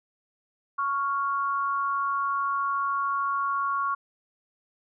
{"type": "tone pair together", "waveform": "sine", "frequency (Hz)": [1110.3, 1396.9], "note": ["C#6", "F6"], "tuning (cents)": [2, 0], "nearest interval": "major third", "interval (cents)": 398, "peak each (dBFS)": [-25, -31], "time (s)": [0.78, 3.95], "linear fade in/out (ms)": 10, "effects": []}